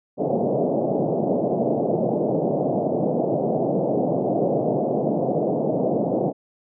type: band-pass noise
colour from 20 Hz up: white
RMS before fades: -22 dBFS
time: 0.17-6.33 s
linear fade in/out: 50 ms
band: 130 to 690 Hz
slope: 48 dB/octave
effects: none